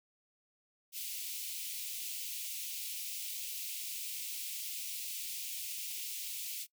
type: high-pass noise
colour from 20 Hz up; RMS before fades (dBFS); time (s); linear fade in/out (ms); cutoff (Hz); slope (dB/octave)
white; -41; 0.92-6.67; 50; 2300; 48
effects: noise-tail reverb RT60 0.1 s tail -21 dB re dry